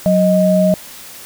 sine tone pair together, 184.6 / 623.6 Hz, F#3 / D#5, -4 / +4 cents, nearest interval octave + major sixth, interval 2108 cents, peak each -12 dBFS, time 0.06-0.74 s, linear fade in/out 0 ms, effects white hiss -35 dBFS RMS until 1.25 s

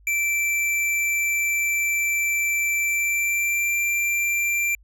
square tone with pitch glide, 2337 to 2361 Hz, D7 to D7, -9 to +9 cents, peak -21 dBFS, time 0.07-4.75 s, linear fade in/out 2 ms, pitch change +18 cents, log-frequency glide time 2.8-3.78 s, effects added 50 Hz sine -50 dBFS peak until 4.83 s

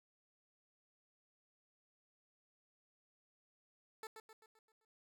15% pulse tone with echo, 440 Hz, A4, in tune, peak -39 dBFS, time 4.03-4.07 s, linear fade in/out 2 ms, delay 130 ms, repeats 6, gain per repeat -6 dB, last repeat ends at 4.85 s, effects none

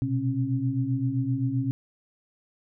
sine tone cluster, 121.2 / 128.9 / 271.3 Hz, B2 / C3 / C#4, -32 / -26 / -37 cents, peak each -28 dBFS, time 0.02-1.71 s, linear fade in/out 0 ms, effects none

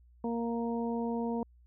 harmonic tone, 233.1 Hz, A#3, in tune, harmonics 1 / 2 / 3 / 4, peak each -32 / -36 / -42 / -41 dBFS, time 0.24-1.43 s, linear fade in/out 2 ms, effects added 60 Hz sine -57 dBFS peak until 1.66 s

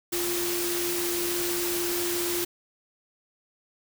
sine tone in noise, 349.2 Hz, F4, in tune, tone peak -29 dBFS, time 0.12-2.45 s, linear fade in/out 10 ms, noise white, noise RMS -30 dBFS, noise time 0.12-2.45 s, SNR -2 dB, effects none

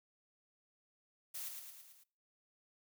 blue noise with echo, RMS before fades -44 dBFS, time 1.34-1.49 s, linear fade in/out 10 ms, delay 110 ms, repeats 5, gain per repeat -4 dB, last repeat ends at 2.04 s, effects noise-tail reverb RT60 0.4 s tail -22 dB re dry

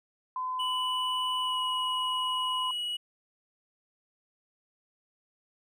sine tone, 1019 Hz, C6, 46 cents flat, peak -30 dBFS, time 0.36-2.71 s, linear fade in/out 2 ms
triangle tone with pitch glide, 2960 to 2918 Hz, F#7 to F#7, 0 to -25 cents, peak -29 dBFS, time 0.59-2.97 s, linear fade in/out 10 ms, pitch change -25 cents, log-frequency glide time 1.41-1.58 s
effects none

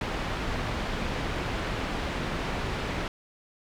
pink low-pass noise, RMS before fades -31 dBFS, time 0.01-3.08 s, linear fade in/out 2 ms, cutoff 3100 Hz, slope 12 dB/octave, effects none

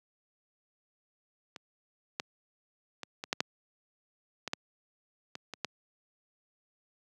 clicks, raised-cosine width 0.2 ms, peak -25 / -15 / -21 / -20 / -11 / -10 / -18 / -13 / -22 / -22 / -14 dBFS, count 11, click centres 1.562 / 2.199 / 3.033 / 3.239 / 3.329 / 3.405 / 4.477 / 4.534 / 5.354 / 5.537 / 5.647 s, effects high-pass 150 Hz 12 dB/octave

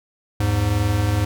square tone pair together, 81.9 / 103.64 Hz, E2 / G#2, -11 / -3 cents, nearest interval major third, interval 408 cents, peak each -24 / -19 dBFS, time 0.4-1.25 s, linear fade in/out 5 ms, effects none

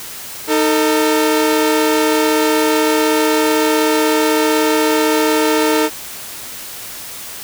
sawtooth tone pair together, 310.8 / 448.2 Hz, D#4 / A4, -2 / +32 cents, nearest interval tritone, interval 634 cents, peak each -11 dBFS, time 0.47-5.9 s, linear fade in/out 50 ms, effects white hiss -30 dBFS RMS until 7.43 s

